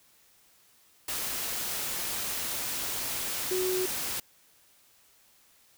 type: tone in noise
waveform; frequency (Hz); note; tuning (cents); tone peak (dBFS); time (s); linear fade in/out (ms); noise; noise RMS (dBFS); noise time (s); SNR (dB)
sine; 370; F#4; 0; -27; 3.51-3.86; 5; white; -33; 1.08-4.2; +3
effects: white hiss -62 dBFS RMS until 5.77 s